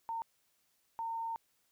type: tone bursts at uneven times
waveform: sine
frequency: 912 Hz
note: A#5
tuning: 38 cents flat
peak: -35 dBFS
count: 2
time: 0.09-0.22 / 0.99-1.36 s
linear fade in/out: 0 ms
effects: white hiss -75 dBFS RMS until 1.71 s